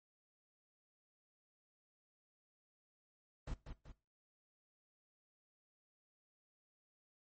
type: noise with echo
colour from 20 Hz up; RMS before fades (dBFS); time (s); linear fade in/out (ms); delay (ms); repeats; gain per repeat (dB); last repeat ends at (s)
brown; -42; 3.47-3.54; 5; 190; 2; -6; 3.92
effects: noise-tail reverb RT60 0.3 s tail -19 dB re dry + MP3 32 kbps